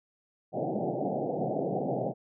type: band-pass noise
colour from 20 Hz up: white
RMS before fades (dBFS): -31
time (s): 0.52-2.14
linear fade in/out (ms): 50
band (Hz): 120 to 780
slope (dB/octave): 96
effects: none